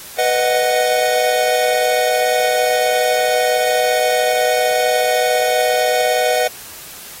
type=chord; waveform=square; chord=B major; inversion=none; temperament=equal; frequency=493.9 / 622.3 / 740 Hz; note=B4 / D#5 / F#5; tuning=0 / 0 / 0 cents; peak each=-19 dBFS; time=0.18-6.48 s; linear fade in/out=10 ms; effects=white hiss -35 dBFS RMS until 7.2 s + AAC 48 kbps